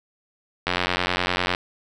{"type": "click train", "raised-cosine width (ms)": 0.3, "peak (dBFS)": -5, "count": 80, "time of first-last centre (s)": [0.67, 1.549], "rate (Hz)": 89.9, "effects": []}